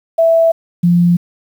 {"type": "tone pair in turn", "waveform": "sine", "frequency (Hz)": [659.3, 173.97], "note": ["E5", "F3"], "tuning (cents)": [0, -6], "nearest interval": "octave + major seventh", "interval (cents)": 2306, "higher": "first", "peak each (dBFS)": -7, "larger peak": "neither", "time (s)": [[0.18, 0.52], [0.83, 1.17]], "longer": "neither", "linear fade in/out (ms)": 10, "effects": ["7-bit"]}